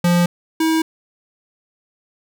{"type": "tone pair in turn", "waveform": "square", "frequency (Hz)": [174.61, 321.2], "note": ["F3", "E4"], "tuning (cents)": [0, -45], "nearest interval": "major seventh", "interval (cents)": 1055, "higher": "second", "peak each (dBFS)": [-13, -15], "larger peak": "first", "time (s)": [[0.04, 0.26], [0.6, 0.82]], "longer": "neither", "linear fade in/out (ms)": 5, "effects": []}